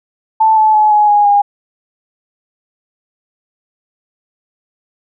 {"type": "tone with pitch steps", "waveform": "sine", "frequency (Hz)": [880, 866.4, 853, 839.8, 826.8, 814], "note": ["A5", "A5", "G#5", "G#5", "G#5", "G#5"], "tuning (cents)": [0, -27, 46, 19, -8, -35], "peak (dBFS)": -6, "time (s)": [0.4, 1.42], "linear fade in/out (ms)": 10, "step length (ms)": 170, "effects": []}